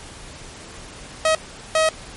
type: tone bursts at uneven times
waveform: sawtooth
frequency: 635 Hz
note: D#5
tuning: 35 cents sharp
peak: -11 dBFS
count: 2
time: 1.25-1.35 / 1.75-1.89 s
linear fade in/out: 2 ms
effects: pink hiss -39 dBFS RMS until 2.16 s + MP3 48 kbps